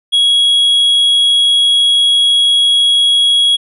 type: tone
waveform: triangle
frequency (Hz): 3322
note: G#7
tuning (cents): 0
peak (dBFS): -6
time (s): 0.12-3.57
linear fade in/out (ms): 20
effects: resampled to 32000 Hz